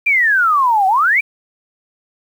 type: exponential two-way sweep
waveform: sine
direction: down then up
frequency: 2426 to 740 to 2426 Hz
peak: -10 dBFS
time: 0.06-1.21 s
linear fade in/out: 10 ms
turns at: 0.87 s
effects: 7-bit